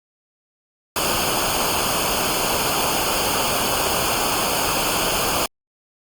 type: noise with comb filter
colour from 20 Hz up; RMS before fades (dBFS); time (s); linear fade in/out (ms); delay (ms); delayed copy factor
pink; -21; 0.96-5.46; 2; 0.52; -0.75
effects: Opus 48 kbps